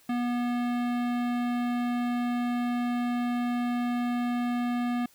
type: tone with hard clipping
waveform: sine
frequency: 242.5 Hz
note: B3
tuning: 31 cents flat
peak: -28 dBFS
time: 0.09-5.06 s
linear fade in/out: 5 ms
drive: 18 dB
effects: white hiss -60 dBFS RMS until 5.14 s